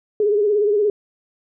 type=tone with vibrato; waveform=sine; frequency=415.3 Hz; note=G#4; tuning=in tune; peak=-14 dBFS; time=0.2-0.9 s; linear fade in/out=2 ms; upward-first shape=sine; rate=17 Hz; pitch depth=62 cents each way; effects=none